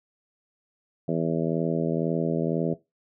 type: harmonic tone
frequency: 82 Hz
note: E2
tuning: 9 cents flat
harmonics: 2 / 3 / 4 / 5 / 6 / 7 / 8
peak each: -28 / -30 / -31 / -32 / -33 / -33 / -34 dBFS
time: 1.08-2.74 s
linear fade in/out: 5 ms
effects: noise-tail reverb RT60 0.2 s tail -17 dB re dry